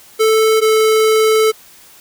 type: tone pair in turn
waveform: square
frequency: 439.6 / 437.3 Hz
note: A4 / A4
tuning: -2 / -11 cents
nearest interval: unison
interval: 9 cents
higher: first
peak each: -10 dBFS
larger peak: neither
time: 0.19-0.61 / 0.61-1.52 s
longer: second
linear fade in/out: 20 ms
effects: white hiss -43 dBFS RMS until 2 s